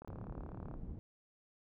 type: click train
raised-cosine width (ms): 1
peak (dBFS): -36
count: 27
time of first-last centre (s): 0.02-0.74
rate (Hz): 36.1
type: low-pass noise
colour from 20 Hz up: pink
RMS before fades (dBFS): -46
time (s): 0.08-0.99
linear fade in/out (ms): 0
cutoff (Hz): 260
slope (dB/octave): 12
effects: none